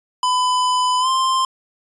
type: tone with pitch glide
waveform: square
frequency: 1003 to 1048 Hz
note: B5 to C6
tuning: +26 to +2 cents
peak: -16 dBFS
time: 0.23-1.45 s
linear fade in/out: 2 ms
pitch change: +76 cents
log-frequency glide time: 1-1.08 s
effects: resampled to 22050 Hz